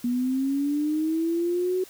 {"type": "linear sweep", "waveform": "sine", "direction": "up", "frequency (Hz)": [239.5, 373.9], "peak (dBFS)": -22, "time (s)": [0.04, 1.84], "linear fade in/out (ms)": 5, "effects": ["white hiss -49 dBFS RMS until 1.89 s"]}